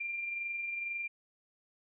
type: tone with amplitude modulation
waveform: sine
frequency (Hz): 2382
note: D7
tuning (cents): +24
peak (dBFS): -33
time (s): 0-1.08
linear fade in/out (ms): 10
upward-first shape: sine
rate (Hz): 22.1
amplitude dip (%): 35
effects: none